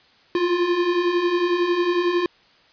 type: beating tone pair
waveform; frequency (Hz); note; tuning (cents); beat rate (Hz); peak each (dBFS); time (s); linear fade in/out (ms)
square; 342.3 / 353.3; F4 / F4; -35 / +20; 11; -26 / -20; 0.35-2.26; 2
effects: white hiss -55 dBFS RMS until 2.72 s + resampled to 11025 Hz